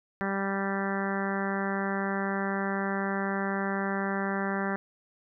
harmonic tone, 196 Hz, G3, in tune, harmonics 1 / 2 / 3 / 4 / 5 / 6 / 7 / 8 / 9 / 10, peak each -31 / -35 / -38 / -37 / -40 / -40 / -39 / -38 / -38 / -43 dBFS, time 0.21-4.76 s, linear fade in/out 0 ms, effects none

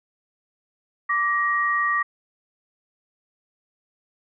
sine tone pair together, 1168 / 1887.4 Hz, D6 / A#6, -10 / +21 cents, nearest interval minor sixth, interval 831 cents, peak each -22 dBFS, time 1.09-2.03 s, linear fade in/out 10 ms, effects none

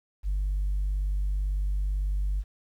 sine tone, 49 Hz, G1, in tune, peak -23 dBFS, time 0.23-2.44 s, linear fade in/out 50 ms, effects tanh soft clip ceiling -22 dBFS + 10-bit

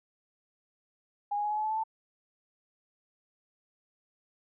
sine tone with pitch steps, 819 / 828 / 837.2 / 846.4 / 855.8 / 865.2 / 874.7 / 884.4 Hz, G#5 / G#5 / G#5 / G#5 / A5 / A5 / A5 / A5, -24 / -5 / +14 / +33 / -48 / -29 / -10 / +9 cents, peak -28 dBFS, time 1.31-1.838 s, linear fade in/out 10 ms, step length 66 ms, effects none

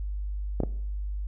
clicks, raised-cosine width 2 ms, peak -13 dBFS, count 2, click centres 0.603 / 0.635 s, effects noise-tail reverb RT60 0.7 s tail -20 dB re dry + added 50 Hz sine -29 dBFS peak until 1.27 s

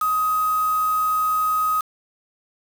sine tone with quantisation, 1257 Hz, D#6, 17 cents sharp, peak -18 dBFS, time 0.01-1.81 s, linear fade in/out 5 ms, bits 5, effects none

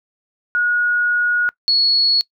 sine tone pair in turn, 1449 / 4365 Hz, F#6 / C#8, -37 / -28 cents, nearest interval octave + perfect fifth, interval 1909 cents, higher second, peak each -14 / -12 dBFS, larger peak second, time 0.55-1.49 / 1.68-2.21 s, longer first, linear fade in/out 0 ms, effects noise-tail reverb RT60 0.1 s tail -23 dB re dry

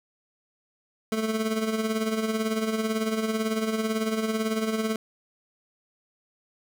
25% pulse tone with tremolo, 220 Hz, A3, in tune, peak -19 dBFS, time 1.12-4.96 s, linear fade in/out 2 ms, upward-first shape sine, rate 18 Hz, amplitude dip 55%, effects none

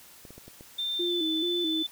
clicks, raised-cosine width 2 ms, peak -33 dBFS, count 5, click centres 0.252 / 0.306 / 0.38 / 0.48 / 0.609 s
sine tone with pitch glide, 3586 to 3514 Hz, A7 to A7, +32 to -3 cents, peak -28 dBFS, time 0.78-1.87 s, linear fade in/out 10 ms, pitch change -35 cents, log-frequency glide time 1.03-1.14 s
sine tone with vibrato, 333.6 Hz, E4, 21 cents sharp, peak -28 dBFS, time 0.99-1.83 s, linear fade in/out 10 ms, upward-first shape square, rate 2.3 Hz, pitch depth 81 cents each way
effects white hiss -52 dBFS RMS until 1.91 s

